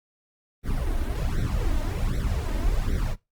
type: noise with flanger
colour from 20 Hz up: brown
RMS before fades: -25 dBFS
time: 0.63-3.16 s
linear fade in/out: 50 ms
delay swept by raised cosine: 0.51 to 3.31 ms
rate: 1.3 Hz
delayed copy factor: +0.9
effects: noise-tail reverb RT60 0.2 s tail -19 dB re dry + Opus 32 kbps